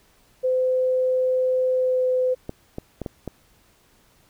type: tone with pitch glide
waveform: sine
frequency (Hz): 512 to 508.8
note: C5 to C5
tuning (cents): -38 to -48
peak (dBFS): -18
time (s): 0.43-2.35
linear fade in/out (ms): 20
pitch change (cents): -10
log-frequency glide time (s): 1.74-2.06
type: clicks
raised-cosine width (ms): 2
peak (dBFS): -16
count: 5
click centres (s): 2.494 / 2.784 / 3.017 / 3.062 / 3.277
effects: pink hiss -59 dBFS RMS until 4.29 s